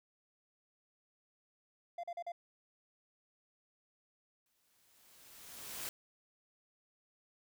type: tone bursts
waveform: triangle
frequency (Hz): 691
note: F5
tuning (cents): -19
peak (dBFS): -37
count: 4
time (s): 1.98-2.32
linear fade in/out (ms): 5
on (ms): 55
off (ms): 40
type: noise with exponential growth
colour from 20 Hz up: white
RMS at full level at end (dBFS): -41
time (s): 4.46-5.89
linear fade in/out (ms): 1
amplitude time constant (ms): 310
effects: none